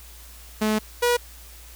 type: tone pair in turn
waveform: sawtooth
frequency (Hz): 215.3 / 483.3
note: A3 / B4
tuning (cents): -37 / -38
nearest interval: octave + major second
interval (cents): 1399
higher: second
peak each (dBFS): -16 / -14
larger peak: second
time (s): 0.61-0.79 / 1.02-1.17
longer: first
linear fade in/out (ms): 10
effects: added 58 Hz sine -44 dBFS peak until 1.75 s + white hiss -47 dBFS RMS until 1.75 s